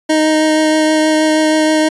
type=tone with vibrato; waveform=25% pulse; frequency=311.1 Hz; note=D#4; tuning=in tune; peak=-6 dBFS; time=0.09-1.89 s; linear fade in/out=10 ms; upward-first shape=triangle; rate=6.3 Hz; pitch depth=12 cents each way; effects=resampled to 24000 Hz